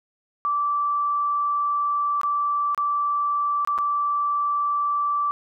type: tone with dropouts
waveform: sine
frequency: 1164 Hz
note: D6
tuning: 16 cents flat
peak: -20 dBFS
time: 0.45-5.31 s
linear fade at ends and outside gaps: 0 ms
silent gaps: 2.214-2.233 / 2.747-2.777 / 3.649-3.674 / 3.779-3.786 s
effects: none